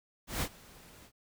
pink noise with ADSR envelope, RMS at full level -32 dBFS, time 0.27-1.12 s, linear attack 150 ms, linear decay 63 ms, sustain -23 dB, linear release 70 ms, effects none

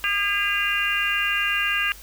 harmonic tone with a mistuned harmonic, 405.2 Hz, G#4, 43 cents flat, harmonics 3 / 4 / 5 / 6 / 7, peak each -30 / -25 / -30 / -29 / -24 dBFS, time 0.04-1.92 s, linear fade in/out 0 ms, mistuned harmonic 7, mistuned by -33 cents, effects added 50 Hz sine -45 dBFS peak until 2.02 s + white hiss -45 dBFS RMS until 2.02 s

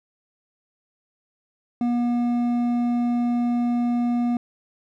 triangle tone with hard clipping, 240.4 Hz, B3, 46 cents flat, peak -21 dBFS, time 1.81-4.37 s, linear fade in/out 2 ms, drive 10 dB, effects none

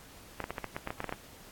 clicks, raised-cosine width 0.5 ms, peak -19 dBFS, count 12, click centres 0.403 / 0.441 / 0.506 / 0.582 / 0.643 / 0.765 / 0.874 / 0.905 / 1.004 / 1.043 / 1.093 / 1.125 s, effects pink hiss -53 dBFS RMS until 1.51 s + AAC 64 kbps

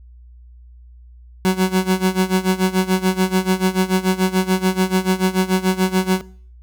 30% pulse tone with tremolo, 186.6 Hz, F#3, 15 cents sharp, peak -9 dBFS, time 1.45-6.21 s, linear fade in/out 0 ms, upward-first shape sine, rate 6.9 Hz, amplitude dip 85%, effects noise-tail reverb RT60 0.5 s tail -20 dB re dry + added 60 Hz sine -40 dBFS peak until 6.62 s

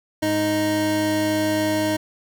25% pulse tone pair together, 103.82 / 311.1 Hz, G#2 / D#4, 0 / 0 cents, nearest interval octave + perfect fifth, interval 1900 cents, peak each -26 / -16 dBFS, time 0.22-1.97 s, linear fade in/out 10 ms, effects none

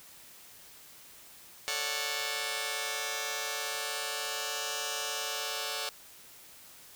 5% pulse chord, D major seventh, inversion second, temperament just, 440.5 / 550.6 / 587.3 / 734.2 Hz, A4 / C#5 / D5 / F#5, +2 / -12 / 0 / -14 cents, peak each -27 dBFS, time 1.68-5.89 s, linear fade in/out 0 ms, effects white hiss -53 dBFS RMS until 6.95 s

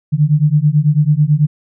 sine beating tone pair, 145.3 / 154.4 Hz, D3 / D#3, -18 / -13 cents, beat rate 9.1 Hz, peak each -12 dBFS, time 0.12-1.47 s, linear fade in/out 20 ms, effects none

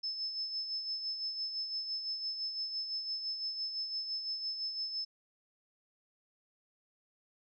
sine tone with tremolo, 5240 Hz, E8, 11 cents flat, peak -33 dBFS, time 0.03-5.05 s, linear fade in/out 10 ms, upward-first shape sine, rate 5.9 Hz, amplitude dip 50%, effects none

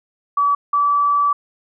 sine tone pair in turn, 1145 / 1153.6 Hz, D6 / D6, -44 / -31 cents, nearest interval unison, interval 13 cents, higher second, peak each -13 / -13 dBFS, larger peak neither, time 0.37-0.55 / 0.73-1.33 s, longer second, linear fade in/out 5 ms, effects none

